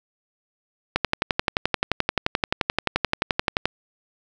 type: click train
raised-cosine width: 0.3 ms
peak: -3 dBFS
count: 32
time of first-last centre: 0.96-3.656 s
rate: 11.5 Hz
effects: none